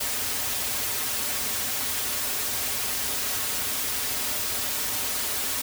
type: noise with comb filter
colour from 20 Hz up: white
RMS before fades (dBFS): -28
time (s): 0-5.62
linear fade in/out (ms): 10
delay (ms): 5.9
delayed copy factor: -0.8
effects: none